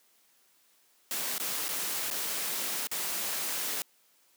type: noise with dropouts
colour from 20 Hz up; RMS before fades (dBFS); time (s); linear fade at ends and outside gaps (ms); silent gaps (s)
white; -33; 1.11-3.82; 1; 1.381-1.399 / 1.683-1.689 / 2.103-2.111 / 2.871-2.914
effects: white hiss -66 dBFS RMS until 4.36 s + high-pass 200 Hz 12 dB/octave